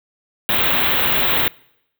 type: band-stop noise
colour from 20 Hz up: white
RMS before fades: -17 dBFS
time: 0.49-1.48 s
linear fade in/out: 0 ms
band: 3900 to 15000 Hz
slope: 96 dB/octave
effects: noise-tail reverb RT60 0.8 s tail -25 dB re dry